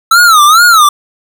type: tone with vibrato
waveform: square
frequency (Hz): 1300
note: E6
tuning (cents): -24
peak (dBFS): -3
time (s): 0.11-0.89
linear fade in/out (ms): 5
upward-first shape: sine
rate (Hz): 2.3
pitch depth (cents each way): 180
effects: none